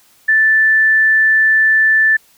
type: tone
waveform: sine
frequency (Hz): 1760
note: A6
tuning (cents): 0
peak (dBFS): -8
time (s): 0.28-2.17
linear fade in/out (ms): 10
effects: white hiss -51 dBFS RMS until 2.37 s